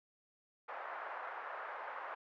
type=band-pass noise; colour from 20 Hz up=white; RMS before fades=-45 dBFS; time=0.68-2.15 s; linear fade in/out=10 ms; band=570 to 1500 Hz; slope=24 dB/octave; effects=none